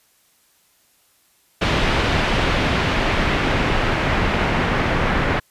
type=noise with low-pass filter sweep; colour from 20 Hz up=pink; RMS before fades=-19 dBFS; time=1.61-5.4 s; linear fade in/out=10 ms; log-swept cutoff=3200 to 2000 Hz; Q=1.1; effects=white hiss -59 dBFS RMS until 5.5 s + resampled to 32000 Hz